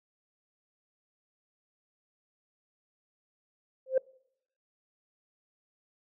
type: tone with exponential growth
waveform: sine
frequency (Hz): 523.3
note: C5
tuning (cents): 0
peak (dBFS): -17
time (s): 3.86-3.98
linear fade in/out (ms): 5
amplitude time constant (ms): 26
effects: noise-tail reverb RT60 0.7 s tail -25 dB re dry + tanh soft clip ceiling -17 dBFS